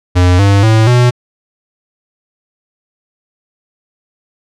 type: tone with pitch steps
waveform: square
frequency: 89.9 / 99.75 / 110.68 / 122.81 Hz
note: F#2 / G2 / A2 / B2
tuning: -49 / +31 / +11 / -9 cents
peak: -6 dBFS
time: 0.15-1.11 s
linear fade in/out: 20 ms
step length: 240 ms
effects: low-pass 7000 Hz 12 dB/octave